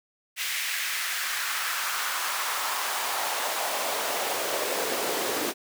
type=noise with high-pass filter sweep; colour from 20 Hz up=pink; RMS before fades=-29 dBFS; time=0.36-5.54 s; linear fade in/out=50 ms; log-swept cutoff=2200 to 360 Hz; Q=1.8; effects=none